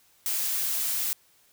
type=noise; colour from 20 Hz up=blue; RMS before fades=-28 dBFS; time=0.26-1.13 s; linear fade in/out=0 ms; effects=white hiss -62 dBFS RMS until 1.52 s